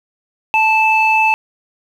sine tone pair together, 878 / 2631 Hz, A5 / E7, -4 / -4 cents, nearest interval octave + perfect fifth, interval 1900 cents, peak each -12 dBFS, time 0.54-1.34 s, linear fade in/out 0 ms, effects tanh soft clip ceiling -2 dBFS + 7-bit

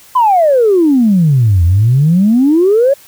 sine exponential two-way sweep, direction down then up, 1045 to 82.41 to 574 Hz, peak -5 dBFS, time 0.15-2.94 s, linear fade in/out 10 ms, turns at 1.64 s, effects tanh soft clip ceiling -1 dBFS + white hiss -41 dBFS RMS until 3.07 s

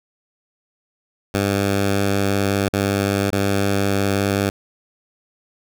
10% pulse tone with dropouts, 99.4 Hz, G2, 25 cents sharp, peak -9 dBFS, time 1.34-4.5 s, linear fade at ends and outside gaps 5 ms, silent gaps 2.686-2.734 / 3.304-3.325 s, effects none

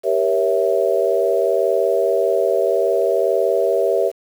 sine chord, G diminished seventh, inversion none, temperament equal with one note detuned, 392 / 473.8 / 554.4 / 659.3 Hz, G4 / Bb4 / Db5 / Fb5, 0 / +28 / 0 / 0 cents, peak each -20 dBFS, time 0.03-4.12 s, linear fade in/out 50 ms, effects 7-bit

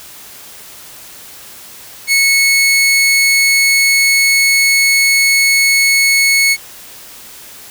sawtooth tone, 2200 Hz, C#7, 14 cents flat, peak -5 dBFS, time 2.07-6.57 s, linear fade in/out 50 ms, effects white hiss -35 dBFS RMS until 7.7 s

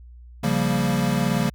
square chord, G half-diminished seventh, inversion second, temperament equal, 138.59 / 174.61 / 196 / 233.1 Hz, Db3 / F3 / G3 / Bb3, 0 / 0 / 0 / 0 cents, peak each -26 dBFS, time 0.43-1.5 s, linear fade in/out 10 ms, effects added 60 Hz sine -41 dBFS peak until 1.54 s

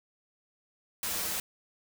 white noise with comb filter, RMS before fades -33 dBFS, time 1.03-1.4 s, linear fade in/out 2 ms, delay 7.5 ms, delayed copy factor -0.8, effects none

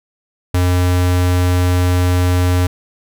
square tone, 90 Hz, F#2, 47 cents flat, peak -12 dBFS, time 0.54-2.67 s, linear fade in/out 5 ms, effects none

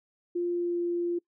sine tone with pitch glide, 349.2 to 346.6 Hz, F4 to F4, 0 to -13 cents, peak -26 dBFS, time 0.35-1.19 s, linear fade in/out 10 ms, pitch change -13 cents, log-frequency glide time 0.52-0.8 s, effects noise-tail reverb RT60 0.1 s tail -24 dB re dry

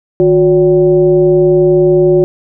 sine tone with frequency modulation, 362.5 Hz, F#4, 35 cents flat, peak -5 dBFS, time 0.2-2.24 s, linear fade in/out 0 ms, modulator 206 Hz, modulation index 0.7, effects none

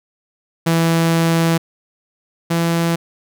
sawtooth tone pair in turn, 165.4 / 167.81 Hz, E3 / E3, +6 / +31 cents, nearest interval unison, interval 25 cents, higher second, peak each -9 / -11 dBFS, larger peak first, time 0.66-1.58 / 2.5-2.96 s, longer first, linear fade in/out 10 ms, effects none

